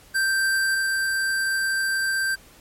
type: tone with level steps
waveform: square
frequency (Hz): 1568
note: G6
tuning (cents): 0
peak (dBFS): -20 / -22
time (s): 0.14-2.36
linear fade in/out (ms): 20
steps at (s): 0.74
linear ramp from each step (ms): 10
effects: pink hiss -51 dBFS RMS until 2.6 s + MP3 64 kbps